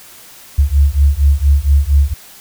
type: beating tone pair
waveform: sine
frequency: 68.8 / 73.1 Hz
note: C#2 / D2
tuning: -12 / -7 cents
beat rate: 4.3 Hz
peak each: -11 dBFS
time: 0.58-2.14 s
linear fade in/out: 10 ms
effects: white hiss -39 dBFS RMS until 2.4 s